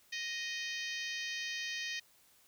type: harmonic tone with a mistuned harmonic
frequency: 622.3 Hz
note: D#5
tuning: in tune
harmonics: 3 / 4 / 5 / 6 / 7 / 8 / 9 / 10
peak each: -41 / -43 / -45 / -47 / -48 / -49 / -50 / -51 dBFS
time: 0.12-2 s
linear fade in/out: 10 ms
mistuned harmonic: 8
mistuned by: -19 cents
effects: white hiss -66 dBFS RMS until 2.47 s